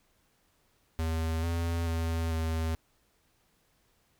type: tone with pitch steps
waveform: square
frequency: 81 / 84.1 / 82.3 / 80.9 Hz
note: E2 / E2 / E2 / E2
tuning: -30 / +35 / -2 / -32 cents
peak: -29 dBFS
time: 0.99-2.75 s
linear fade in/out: 0 ms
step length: 440 ms
effects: pink hiss -70 dBFS RMS until 4.19 s